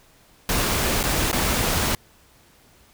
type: noise with dropouts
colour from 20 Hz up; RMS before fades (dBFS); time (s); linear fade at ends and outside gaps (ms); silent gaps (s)
pink; -22; 0.49-1.95; 1; 1.03-1.038 / 1.315-1.329
effects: pink hiss -55 dBFS RMS until 2.93 s